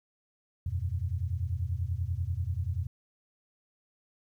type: chord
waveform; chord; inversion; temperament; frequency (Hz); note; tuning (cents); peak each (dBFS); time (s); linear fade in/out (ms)
sine; E suspended second; none; just; 82.41 / 92.71 / 123.61; E2 / F#2 / B2; 0 / +4 / +2; -33 / -32 / -37; 0.66-2.87; 5
effects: 11-bit